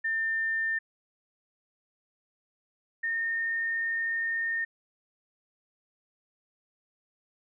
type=tone pair in turn; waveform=sine; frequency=1800 / 1828.3 Hz; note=A6 / A#6; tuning=+39 / -34 cents; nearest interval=unison; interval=27 cents; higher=second; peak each=-26 / -27 dBFS; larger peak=first; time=0.04-0.79 / 3.03-4.65 s; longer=second; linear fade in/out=10 ms; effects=none